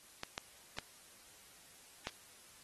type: clicks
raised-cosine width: 0.2 ms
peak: -21 dBFS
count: 4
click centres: 0.234 / 0.379 / 0.786 / 2.071 s
effects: white hiss -60 dBFS RMS until 2.63 s + AAC 32 kbps